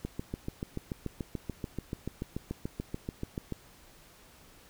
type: click train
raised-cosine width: 3 ms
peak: -21 dBFS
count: 25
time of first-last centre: 0.05-3.523 s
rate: 6.91 Hz
effects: pink hiss -57 dBFS RMS until 4.69 s